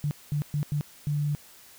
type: tone bursts at uneven times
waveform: sine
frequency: 146.83 Hz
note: D3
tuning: in tune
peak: -24 dBFS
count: 5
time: 0.04-0.11 / 0.32-0.42 / 0.54-0.63 / 0.72-0.81 / 1.07-1.35 s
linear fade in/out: 0 ms
effects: white hiss -52 dBFS RMS until 1.78 s